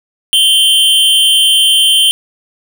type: tone with amplitude modulation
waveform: square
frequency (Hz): 3110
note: G7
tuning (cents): -14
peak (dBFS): -4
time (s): 0.33-2.11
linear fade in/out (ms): 0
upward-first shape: sine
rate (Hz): 289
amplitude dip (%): 65
effects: none